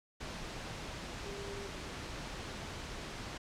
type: tone in noise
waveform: sine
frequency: 400 Hz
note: G4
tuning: 35 cents sharp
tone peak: -44 dBFS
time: 1.25-1.67 s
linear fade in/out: 10 ms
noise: pink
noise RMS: -43 dBFS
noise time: 0.2-3.38 s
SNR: -4 dB
effects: low-pass 6000 Hz 12 dB/octave